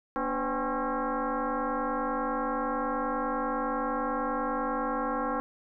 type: tone with frequency modulation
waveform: sine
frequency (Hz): 291.2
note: D4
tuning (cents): -15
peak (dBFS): -27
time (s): 0.16-5.4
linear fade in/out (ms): 0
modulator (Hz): 266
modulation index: 4.2
effects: none